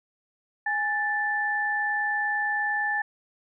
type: tone pair together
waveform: sine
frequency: 830 / 1758.7 Hz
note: G#5 / A6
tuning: -1 / -1 cents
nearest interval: octave + minor second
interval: 1300 cents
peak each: -29 / -25 dBFS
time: 0.66-3.02 s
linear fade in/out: 5 ms
effects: none